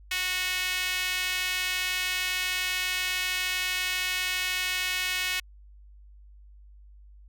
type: tone with high-pass filter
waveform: sawtooth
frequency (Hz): 367.3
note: F#4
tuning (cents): -13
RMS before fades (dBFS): -29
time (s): 0.11-5.4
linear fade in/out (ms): 5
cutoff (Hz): 2300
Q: 2.1
effects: added 50 Hz sine -48 dBFS peak until 7.28 s